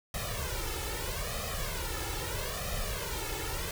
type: noise with flanger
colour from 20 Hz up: pink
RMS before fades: -35 dBFS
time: 0.14-3.71 s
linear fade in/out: 2 ms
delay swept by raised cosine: 1.6 to 2.31 ms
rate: 0.78 Hz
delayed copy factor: +1
effects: none